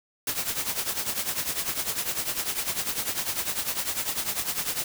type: noise with tremolo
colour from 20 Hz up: white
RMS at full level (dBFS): -26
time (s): 0.27-4.84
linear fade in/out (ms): 2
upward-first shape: triangle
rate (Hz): 10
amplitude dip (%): 80
effects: none